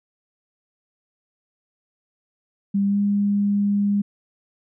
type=tone with pitch glide; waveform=sine; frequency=199.2 to 202.8 Hz; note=G3 to G#3; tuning=+28 to -41 cents; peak=-17 dBFS; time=2.74-4.02 s; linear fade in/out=10 ms; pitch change=+31 cents; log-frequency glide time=2.86-2.98 s; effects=none